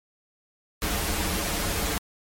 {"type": "noise with comb filter", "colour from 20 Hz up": "pink", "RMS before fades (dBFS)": -27, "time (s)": [0.82, 1.98], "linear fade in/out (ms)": 0, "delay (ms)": 7.9, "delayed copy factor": -0.7, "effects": ["MP3 64 kbps"]}